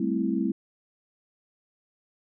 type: chord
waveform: sine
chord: A minor seventh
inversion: third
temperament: equal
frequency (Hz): 196 / 220 / 261.6 / 329.6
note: G3 / A3 / C4 / E4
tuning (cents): 0 / 0 / 0 / 0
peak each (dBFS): -29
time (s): 0-0.52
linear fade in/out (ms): 5
effects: none